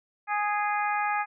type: harmonic tone with a mistuned harmonic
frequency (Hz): 415.3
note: G#4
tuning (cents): 0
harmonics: 2 / 3 / 4 / 5 / 6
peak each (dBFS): -27 / -31 / -33 / -35 / -37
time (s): 0.27-1.26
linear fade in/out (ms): 50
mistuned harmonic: 6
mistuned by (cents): -23
effects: none